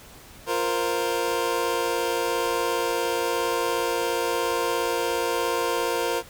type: chord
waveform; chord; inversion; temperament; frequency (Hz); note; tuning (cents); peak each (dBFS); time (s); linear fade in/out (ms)
25% pulse; F suspended fourth; none; equal; 349.2 / 466.2 / 523.3; F4 / Bb4 / C5; 0 / 0 / 0; -26 / -22 / -25; 0.46-6.23; 50
effects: pink hiss -47 dBFS RMS until 6.29 s